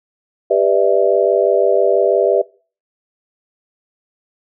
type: chord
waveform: sine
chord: E minor seventh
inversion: first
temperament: just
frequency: 395.6 / 494.4 / 593.3 / 659.3 Hz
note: G4 / B4 / D5 / E5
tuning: +16 / +2 / +18 / 0 cents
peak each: -16 dBFS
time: 0.5-2.42 s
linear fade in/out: 10 ms
effects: noise-tail reverb RT60 0.4 s tail -23 dB re dry